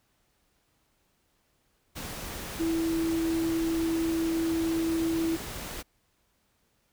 sine tone in noise, 328.1 Hz, E4, 8 cents flat, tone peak -25 dBFS, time 2.59-5.37 s, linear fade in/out 20 ms, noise pink, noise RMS -38 dBFS, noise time 1.95-5.83 s, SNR +10 dB, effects pink hiss -71 dBFS RMS until 6.92 s

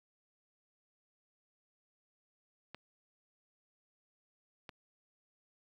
clicks, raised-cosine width 0.3 ms, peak -29 dBFS, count 2, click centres 2.746 / 4.692 s, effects high-pass 60 Hz 12 dB/octave + 10-bit

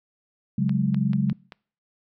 sine chord, C# suspended fourth, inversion none, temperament equal, 138.59 / 185 / 207.7 Hz, C#3 / F#3 / G#3, 0 / 0 / 0 cents, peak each -24 dBFS, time 0.58-1.33 s, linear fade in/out 5 ms
clicks, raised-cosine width 0.3 ms, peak -23 dBFS, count 5, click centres 0.694 / 0.945 / 1.133 / 1.298 / 1.522 s
effects noise-tail reverb RT60 0.5 s tail -25 dB re dry

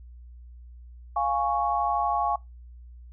sine chord, Db major, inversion first, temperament equal, 698.5 / 830.6 / 1108.7 Hz, F5 / Ab5 / Db6, 0 / 0 / 0 cents, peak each -28 / -26 / -27 dBFS, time 1.16-2.36 s, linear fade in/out 5 ms, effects noise-tail reverb RT60 0.2 s tail -23 dB re dry + added 60 Hz sine -43 dBFS peak until 3.12 s

